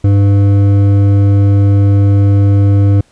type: tone with hard clipping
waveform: triangle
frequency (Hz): 100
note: G2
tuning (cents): +35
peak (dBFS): -7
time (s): 0.04-3.01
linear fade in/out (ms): 5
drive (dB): 13
effects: pink hiss -51 dBFS RMS until 3.11 s + resampled to 22050 Hz